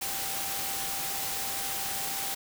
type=tone in noise; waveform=sine; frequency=784 Hz; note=G5; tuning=in tune; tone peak=-41 dBFS; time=0.01-2.35 s; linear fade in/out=10 ms; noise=white; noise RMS=-33 dBFS; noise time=0.01-2.35 s; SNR=-11 dB; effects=none